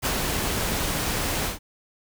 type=noise with ADSR envelope; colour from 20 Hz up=pink; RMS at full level=-23 dBFS; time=0.02-1.59 s; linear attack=37 ms; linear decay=60 ms; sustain=-3 dB; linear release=130 ms; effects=none